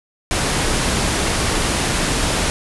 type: low-pass noise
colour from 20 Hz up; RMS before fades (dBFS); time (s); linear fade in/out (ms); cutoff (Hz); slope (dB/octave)
pink; -19; 0.31-2.5; 0; 11000; 96
effects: none